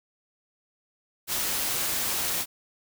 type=noise; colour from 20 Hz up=white; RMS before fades=-28 dBFS; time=1.27-2.46 s; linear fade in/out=50 ms; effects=none